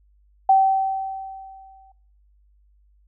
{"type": "tone with exponential decay", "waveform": "sine", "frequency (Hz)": 771, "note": "G5", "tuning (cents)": -29, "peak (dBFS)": -10, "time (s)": [0.49, 1.92], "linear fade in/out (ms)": 5, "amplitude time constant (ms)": 310, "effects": ["noise-tail reverb RT60 0.8 s tail -26 dB re dry", "added 50 Hz sine -55 dBFS peak until 3.07 s"]}